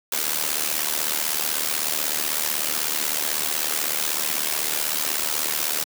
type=noise with amplitude modulation; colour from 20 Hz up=white; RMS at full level=-21 dBFS; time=0.12-5.84 s; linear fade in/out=5 ms; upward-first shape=sine; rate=76.1 Hz; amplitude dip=80%; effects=high-pass 200 Hz 12 dB/octave